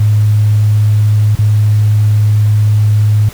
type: tone with dropouts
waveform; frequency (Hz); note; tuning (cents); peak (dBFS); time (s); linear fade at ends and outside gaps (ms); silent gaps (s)
sine; 105.7; G#2; +31; -6; 0-3.29; 5; 1.353-1.388
effects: pink hiss -33 dBFS RMS until 3.33 s

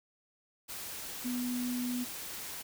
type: tone in noise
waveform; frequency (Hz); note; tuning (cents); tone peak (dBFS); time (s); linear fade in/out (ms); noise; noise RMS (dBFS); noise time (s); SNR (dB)
sine; 246.9; B3; 0; -32; 1.24-2.05; 20; white; -42; 0.68-2.63; +7
effects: none

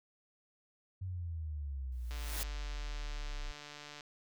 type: exponential sweep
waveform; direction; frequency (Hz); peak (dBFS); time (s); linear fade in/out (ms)
sine; down; 95.4 to 31; -37; 1.01-3.52; 10
type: noise with exponential growth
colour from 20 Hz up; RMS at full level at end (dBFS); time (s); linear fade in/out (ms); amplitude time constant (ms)
white; -37; 1.92-2.43; 0; 110
type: click train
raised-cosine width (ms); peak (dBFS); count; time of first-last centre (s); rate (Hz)
0.2; -31; 280; 2.11-4.008; 147
effects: none

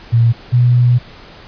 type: tone pair in turn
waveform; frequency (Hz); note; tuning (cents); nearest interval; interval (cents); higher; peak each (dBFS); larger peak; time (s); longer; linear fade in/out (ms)
sine; 116.54 / 122.49; A#2 / B2; 0 / -14; minor second; 86; second; -7; neither; 0.12-0.33 / 0.52-0.99; second; 20
effects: pink hiss -38 dBFS RMS until 1.47 s + resampled to 11025 Hz

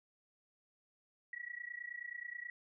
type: tone with amplitude modulation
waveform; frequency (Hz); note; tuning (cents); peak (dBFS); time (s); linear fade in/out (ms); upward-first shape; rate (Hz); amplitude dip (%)
sine; 1927; B6; -43; -39; 1.33-2.5; 2; sine; 29.4; 90
effects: none

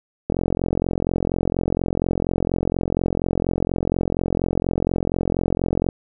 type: click train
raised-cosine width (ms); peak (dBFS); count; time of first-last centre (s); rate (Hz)
2; -7; 248; 0.3-5.888; 44.2
effects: none

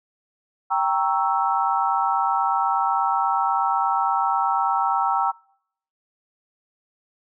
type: chord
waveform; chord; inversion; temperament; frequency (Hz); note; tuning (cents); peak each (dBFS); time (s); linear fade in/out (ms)
sine; G diminished seventh; none; equal; 784 / 932.3 / 1108.7 / 1318.5; G5 / Bb5 / Db6 / Fb6; 0 / 0 / 0 / 0; -23 / -23 / -28 / -24; 0.7-5.32; 20
effects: noise-tail reverb RT60 0.7 s tail -26 dB re dry

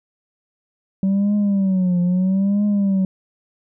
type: tone with vibrato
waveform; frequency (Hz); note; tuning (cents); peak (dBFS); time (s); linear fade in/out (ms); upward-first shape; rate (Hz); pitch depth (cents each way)
sine; 191; G3; -45; -12; 1.03-3.05; 2; triangle; 0.77; 150
effects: tanh soft clip ceiling -14 dBFS

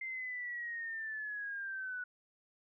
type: linear sweep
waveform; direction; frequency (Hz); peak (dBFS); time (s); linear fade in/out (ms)
sine; down; 2093 to 1470; -38; 0.01-2.04; 5
effects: none

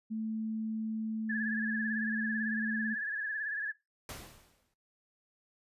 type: tone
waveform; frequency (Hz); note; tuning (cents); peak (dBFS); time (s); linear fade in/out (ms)
sine; 220; A3; 0; -33; 0.1-2.95; 20
type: tone with vibrato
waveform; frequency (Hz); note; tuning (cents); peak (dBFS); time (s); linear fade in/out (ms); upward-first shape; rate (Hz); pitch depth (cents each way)
sine; 1700; G#6; +40; -33; 1.29-3.72; 10; sine; 18; 67
type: noise with exponential decay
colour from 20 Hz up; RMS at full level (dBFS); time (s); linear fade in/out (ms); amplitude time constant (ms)
pink; -41; 4.09-4.74; 2; 140
effects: noise-tail reverb RT60 0.2 s tail -18 dB re dry + resampled to 32000 Hz

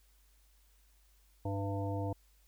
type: harmonic tone with a mistuned harmonic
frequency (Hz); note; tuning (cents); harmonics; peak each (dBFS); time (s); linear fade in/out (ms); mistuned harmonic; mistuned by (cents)
99.8; G2; +32; 1 / 3 / 5 / 7 / 9; -35 / -40 / -42 / -43 / -45; 1.45-2.13; 5; 7; -46
effects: added 50 Hz sine -64 dBFS peak until 2.47 s + white hiss -71 dBFS RMS until 2.47 s

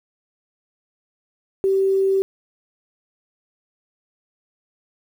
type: tone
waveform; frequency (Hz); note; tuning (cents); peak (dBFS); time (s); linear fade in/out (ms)
sine; 386.8; G4; -23; -15; 1.64-2.22; 0
effects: 8-bit

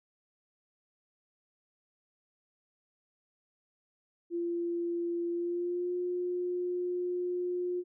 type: tone with pitch glide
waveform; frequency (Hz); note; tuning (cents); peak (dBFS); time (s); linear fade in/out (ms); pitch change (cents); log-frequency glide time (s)
sine; 343.3 to 357.1; F4 to F4; -30 to +39; -30; 4.3-7.84; 50; +69; 5.3-5.94
effects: none

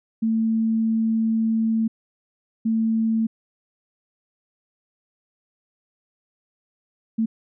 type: tone bursts at uneven times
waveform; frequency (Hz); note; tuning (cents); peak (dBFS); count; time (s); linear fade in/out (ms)
sine; 223.6; A3; +28; -18; 3; 0.22-1.88 / 2.65-3.27 / 7.18-7.26; 10
effects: none

